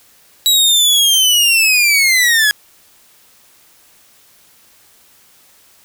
sawtooth linear sweep, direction down, 3900 to 1658 Hz, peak -6 dBFS, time 0.46-2.51 s, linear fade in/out 0 ms, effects white hiss -49 dBFS RMS until 5.84 s

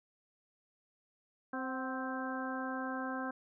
harmonic tone with a mistuned harmonic, 261.6 Hz, C4, in tune, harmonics 1 / 2 / 3 / 4 / 5 / 6, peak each -39 / -44 / -44 / -44 / -46 / -43 dBFS, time 1.53-3.31 s, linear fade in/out 5 ms, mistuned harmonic 3, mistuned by -43 cents, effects none

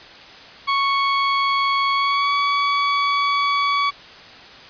sawtooth tone with pitch glide, 1108.7 to 1134.6 Hz, C#6 to C#6, 0 to +40 cents, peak -13 dBFS, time 0.67-3.91 s, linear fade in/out 20 ms, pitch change +40 cents, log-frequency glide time 1.93-2.34 s, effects white hiss -41 dBFS RMS until 4.69 s + resampled to 11025 Hz

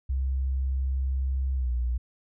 sine tone with pitch glide, 66.1 to 60.61 Hz, C2 to B1, +18 to -32 cents, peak -24 dBFS, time 0.09-1.98 s, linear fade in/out 10 ms, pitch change -150 cents, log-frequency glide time 1.55-1.71 s, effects none

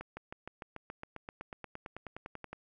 accelerating click train, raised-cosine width 0.5 ms, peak -27 dBFS, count 22, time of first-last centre 0.01-2.53 s, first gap 160 ms, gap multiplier 0.97, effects none

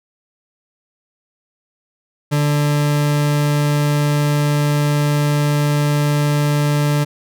40% pulse tone, 146.83 Hz, D3, in tune, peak -13 dBFS, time 2.31-7.05 s, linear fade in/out 20 ms, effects none

